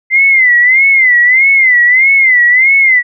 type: tone with vibrato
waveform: sine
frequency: 2056 Hz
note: C7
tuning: 31 cents flat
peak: -4 dBFS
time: 0.1-3.03 s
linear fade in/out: 50 ms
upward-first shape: sine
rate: 1.6 Hz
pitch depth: 120 cents each way
effects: none